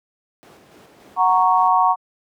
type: noise with tremolo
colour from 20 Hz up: brown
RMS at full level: -36 dBFS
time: 0.43-1.68 s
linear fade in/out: 0 ms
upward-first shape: square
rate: 3.5 Hz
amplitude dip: 30%
type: chord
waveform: sine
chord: F# major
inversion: none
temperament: equal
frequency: 740 / 932.3 / 1108.7 Hz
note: F#5 / A#5 / C#6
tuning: 0 / 0 / 0 cents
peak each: -17 dBFS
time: 1.16-1.96 s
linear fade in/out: 50 ms
effects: high-pass 300 Hz 12 dB/octave